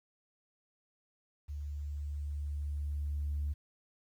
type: tone with level ramp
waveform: sine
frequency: 73 Hz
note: D2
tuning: 10 cents flat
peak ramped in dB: -37 to -30 dBFS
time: 1.48-3.54 s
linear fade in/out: 20 ms
effects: tanh soft clip ceiling -28 dBFS + 11-bit